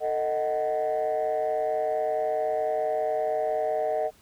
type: chord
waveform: sine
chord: D# diminished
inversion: second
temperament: just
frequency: 448 / 622.3 / 746.7 Hz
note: A4 / D#5 / F#5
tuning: +31 / 0 / +16 cents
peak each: -29 / -25 / -28 dBFS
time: 0-4.11 s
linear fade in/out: 50 ms
effects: tanh soft clip ceiling -19 dBFS + pink hiss -58 dBFS RMS until 4.21 s